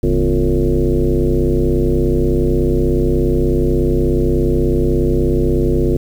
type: tone with frequency modulation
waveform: sine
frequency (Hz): 160.3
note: E3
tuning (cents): -48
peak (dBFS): -11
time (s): 0.03-5.97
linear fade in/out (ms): 5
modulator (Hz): 96.6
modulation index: 3
effects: 7-bit